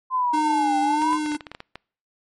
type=linear two-way sweep; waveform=sine; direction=down then up; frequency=1039 to 784 to 1039 Hz; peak=-19 dBFS; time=0.1-1.19 s; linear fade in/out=50 ms; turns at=0.79 s
type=tone with vibrato; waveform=square; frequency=302 Hz; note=D4; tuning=48 cents sharp; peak=-24 dBFS; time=0.33-1.37 s; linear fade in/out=10 ms; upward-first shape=sine; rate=1.6 Hz; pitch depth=29 cents each way
type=clicks; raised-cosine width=0.3 ms; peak=-19 dBFS; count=11; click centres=1.02 / 1.13 / 1.261 / 1.319 / 1.349 / 1.408 / 1.468 / 1.516 / 1.549 / 1.604 / 1.756 s
effects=noise-tail reverb RT60 0.5 s tail -26 dB re dry + MP3 48 kbps